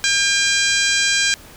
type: harmonic tone with a mistuned harmonic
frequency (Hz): 802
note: G5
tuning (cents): +39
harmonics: 2 / 3 / 4 / 5 / 6 / 7 / 8 / 9 / 10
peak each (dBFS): -20 / -22 / -23 / -24 / -25 / -25 / -26 / -27 / -27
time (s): 0.04-1.34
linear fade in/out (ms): 0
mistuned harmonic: 10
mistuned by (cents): -23
effects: pink hiss -42 dBFS RMS until 1.56 s